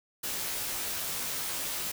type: noise with comb filter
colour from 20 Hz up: white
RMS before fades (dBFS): -34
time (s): 0.23-1.92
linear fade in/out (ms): 10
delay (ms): 16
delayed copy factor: -1
effects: none